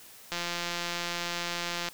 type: click train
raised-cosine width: 0.2 ms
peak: -15 dBFS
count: 272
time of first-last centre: 0.32-1.886 s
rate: 173 Hz
effects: white hiss -51 dBFS RMS until 1.93 s